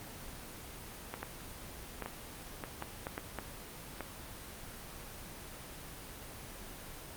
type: clicks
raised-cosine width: 0.5 ms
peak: -22 dBFS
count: 10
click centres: 1.14 / 1.23 / 2.023 / 2.06 / 2.638 / 2.824 / 3.069 / 3.179 / 3.387 / 4.007 s
effects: pink hiss -47 dBFS RMS until 7.16 s + Opus 24 kbps